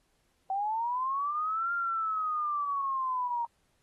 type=linear two-way sweep; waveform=sine; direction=up then down; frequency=760 to 1400 to 932 Hz; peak=-28 dBFS; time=0.5-3.45 s; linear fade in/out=2 ms; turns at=1.73 s; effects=pink hiss -73 dBFS RMS until 3.82 s + AAC 32 kbps